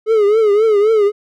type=tone with vibrato; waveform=triangle; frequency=425.8 Hz; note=G#4; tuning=43 cents sharp; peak=-7 dBFS; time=0.06-1.12 s; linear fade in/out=50 ms; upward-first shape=triangle; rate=3.8 Hz; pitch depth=120 cents each way; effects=none